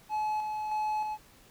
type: tone with tremolo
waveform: triangle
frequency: 855 Hz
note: A5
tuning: 50 cents flat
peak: -26 dBFS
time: 0.09-1.18 s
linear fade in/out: 50 ms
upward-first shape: square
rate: 1.6 Hz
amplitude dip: 35%
effects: pink hiss -58 dBFS RMS until 1.5 s